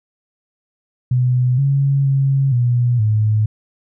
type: tone with pitch steps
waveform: sine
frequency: 125.4 / 138.6 / 136.5 / 121.7 / 107.7 Hz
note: B2 / C#3 / C#3 / B2 / A2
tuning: +27 / 0 / -26 / -25 / -37 cents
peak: -12 dBFS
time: 1.11-3.46 s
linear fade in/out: 5 ms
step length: 470 ms
effects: none